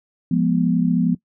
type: chord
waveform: sine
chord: F diminished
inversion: none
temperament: equal with one note detuned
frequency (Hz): 174.61 / 207.7 / 244.4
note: F3 / Ab3 / Cb4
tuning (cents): 0 / 0 / -18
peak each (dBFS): -18 / -23 / -19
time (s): 0.31-1.15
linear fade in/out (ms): 5
effects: noise-tail reverb RT60 0.1 s tail -20 dB re dry